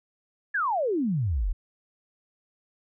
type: exponential sweep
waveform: sine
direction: down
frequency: 1760 to 36.16 Hz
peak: -23 dBFS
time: 0.54-1.53 s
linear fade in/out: 10 ms
effects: none